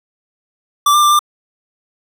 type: tone with pitch steps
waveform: square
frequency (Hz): 1167 / 1193 / 1181 / 1192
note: D6 / D6 / D6 / D6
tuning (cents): -11 / +27 / +9 / +25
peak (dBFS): -9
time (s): 0.86-1.192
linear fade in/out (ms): 5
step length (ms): 83
effects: none